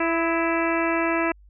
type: harmonic tone with a mistuned harmonic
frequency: 332.2 Hz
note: E4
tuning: 13 cents sharp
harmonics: 1 / 2 / 3 / 4 / 5 / 6 / 7 / 8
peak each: -24 / -27 / -29 / -30 / -31 / -32 / -32 / -33 dBFS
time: 0-1.32 s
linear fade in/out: 5 ms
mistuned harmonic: 4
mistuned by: -30 cents
effects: added 50 Hz sine -48 dBFS peak until 1.49 s